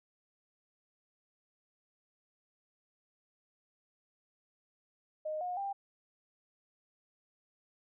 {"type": "tone with pitch steps", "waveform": "sine", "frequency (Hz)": [618, 720, 793], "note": ["D#5", "F#5", "G5"], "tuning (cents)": [-12, -47, 20], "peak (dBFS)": -34, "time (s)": [5.25, 5.73], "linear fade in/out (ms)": 10, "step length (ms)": 160, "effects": []}